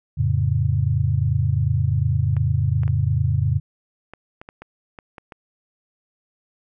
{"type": "chord", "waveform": "sine", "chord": "F augmented", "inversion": "none", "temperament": "equal", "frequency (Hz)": [87.31, 110, 138.59], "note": ["F2", "A2", "C#3"], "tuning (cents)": [0, 0, 0], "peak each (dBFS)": [-22, -21, -21], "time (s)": [0.17, 3.6], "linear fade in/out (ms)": 20}
{"type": "clicks", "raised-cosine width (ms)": 0.5, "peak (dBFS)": -23, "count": 10, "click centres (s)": [2.367, 2.834, 2.879, 4.136, 4.415, 4.489, 4.62, 4.988, 5.182, 5.322]}
{"effects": []}